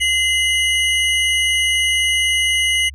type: tone pair together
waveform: square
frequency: 2064 / 2919 Hz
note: C7 / F#7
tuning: -24 / -24 cents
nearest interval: tritone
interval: 600 cents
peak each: -18 dBFS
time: 0-2.9 s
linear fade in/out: 20 ms
effects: added 70 Hz sine -33 dBFS peak until 2.94 s + resampled to 22050 Hz